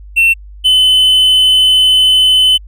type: tone pair in turn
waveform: triangle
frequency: 2700 / 3031 Hz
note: E7 / F#7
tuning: +41 / +41 cents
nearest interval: major second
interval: 200 cents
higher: second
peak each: -4 dBFS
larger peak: neither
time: 0.16-0.34 / 0.64-2.58 s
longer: second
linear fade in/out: 20 ms
effects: added 50 Hz sine -30 dBFS peak until 2.67 s